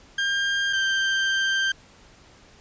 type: tone pair in turn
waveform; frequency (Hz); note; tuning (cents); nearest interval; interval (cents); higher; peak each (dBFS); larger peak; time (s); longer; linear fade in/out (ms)
30% pulse; 1600 / 1571.6; G6 / G6; +35 / +4; unison; 31; first; -19 / -18; second; 0.18-0.73 / 0.73-1.72; second; 5
effects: pink hiss -52 dBFS RMS until 2.6 s + resampled to 16000 Hz